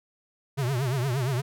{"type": "tone with vibrato", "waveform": "square", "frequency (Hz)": 130, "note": "C3", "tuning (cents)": -11, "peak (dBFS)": -25, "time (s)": [0.57, 1.42], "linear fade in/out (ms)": 20, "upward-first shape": "triangle", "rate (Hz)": 8.6, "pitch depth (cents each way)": 190, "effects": []}